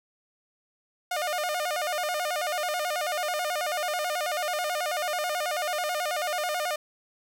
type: tone with vibrato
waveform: sawtooth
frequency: 659.3 Hz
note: E5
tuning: in tune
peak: -23 dBFS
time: 1.11-6.76 s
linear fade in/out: 5 ms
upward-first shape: square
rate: 9.2 Hz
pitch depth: 150 cents each way
effects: none